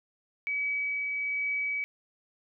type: tone with tremolo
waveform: sine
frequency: 2279 Hz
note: C#7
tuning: 47 cents sharp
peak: -27 dBFS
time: 0.47-1.84 s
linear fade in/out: 0 ms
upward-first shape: triangle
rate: 1.2 Hz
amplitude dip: 25%
effects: none